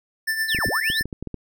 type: tone with tremolo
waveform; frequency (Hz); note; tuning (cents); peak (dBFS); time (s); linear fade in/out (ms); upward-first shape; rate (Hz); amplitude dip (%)
square; 1772; A6; +12; -20; 0.27-1.03; 10; triangle; 8.6; 65
type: linear two-way sweep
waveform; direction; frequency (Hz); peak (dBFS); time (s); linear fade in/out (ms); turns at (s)
sine; down then up; 4257 to 32.48 to 4257; -24; 0.48-1; 10; 0.67
type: clicks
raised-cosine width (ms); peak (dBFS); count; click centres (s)
3; -18; 10; 0.548 / 0.588 / 0.687 / 0.901 / 1.01 / 1.056 / 1.128 / 1.226 / 1.273 / 1.343
effects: none